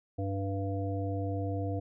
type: harmonic tone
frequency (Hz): 98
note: G2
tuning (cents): 0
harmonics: 1 / 3 / 5 / 7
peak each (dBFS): -32 / -37 / -39 / -40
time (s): 0.18-1.8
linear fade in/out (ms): 10
effects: none